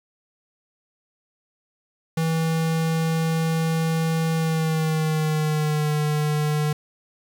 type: tone with pitch glide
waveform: square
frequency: 162.3 to 150.56 Hz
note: E3 to D3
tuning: -27 to +43 cents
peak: -21 dBFS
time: 2.17-6.73 s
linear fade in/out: 5 ms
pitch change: -130 cents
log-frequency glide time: 4.34-5.91 s
effects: 8-bit